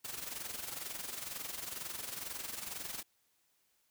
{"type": "noise with amplitude modulation", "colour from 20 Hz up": "white", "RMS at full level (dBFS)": -40, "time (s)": [0.04, 3.03], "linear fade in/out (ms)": 10, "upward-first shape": "sine", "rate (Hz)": 22.1, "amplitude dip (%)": 65, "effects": ["white hiss -75 dBFS RMS until 3.9 s"]}